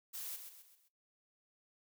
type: noise with echo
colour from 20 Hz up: blue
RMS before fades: -44 dBFS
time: 0.13-0.37 s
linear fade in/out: 20 ms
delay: 130 ms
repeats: 4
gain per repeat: -7 dB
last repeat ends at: 0.89 s
effects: noise-tail reverb RT60 0.2 s tail -19 dB re dry